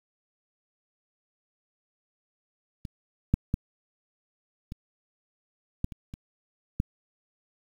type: clicks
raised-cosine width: 5 ms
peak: -24 / -8 / -12 / -24 / -14 / -27 / -27 / -12 dBFS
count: 8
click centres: 2.852 / 3.34 / 3.541 / 4.721 / 5.844 / 5.922 / 6.139 / 6.801 s
effects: 8-bit